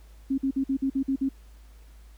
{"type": "tone bursts", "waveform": "sine", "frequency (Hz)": 270, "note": "C#4", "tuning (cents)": -45, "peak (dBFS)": -22, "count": 8, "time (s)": [0.3, 1.291], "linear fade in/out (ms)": 10, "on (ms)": 81, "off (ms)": 49, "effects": ["added 53 Hz sine -47 dBFS peak until 2.17 s", "pink hiss -61 dBFS RMS until 2.17 s"]}